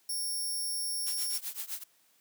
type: tone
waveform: 10% pulse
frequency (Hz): 5490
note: F8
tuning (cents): -31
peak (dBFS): -26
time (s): 0.09-1.38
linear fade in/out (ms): 5
type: noise with tremolo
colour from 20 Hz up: blue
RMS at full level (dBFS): -35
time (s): 1.06-1.84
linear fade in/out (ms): 10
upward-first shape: triangle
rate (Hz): 7.8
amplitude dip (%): 95
effects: white hiss -67 dBFS RMS until 2.2 s + high-pass 150 Hz 12 dB/octave